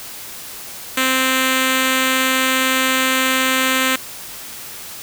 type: tone with notch filter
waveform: 5% pulse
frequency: 260.9 Hz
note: C4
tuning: 5 cents flat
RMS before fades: -17 dBFS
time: 0.97-3.96 s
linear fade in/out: 5 ms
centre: 720 Hz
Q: 1.5
effects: white hiss -33 dBFS RMS until 5.02 s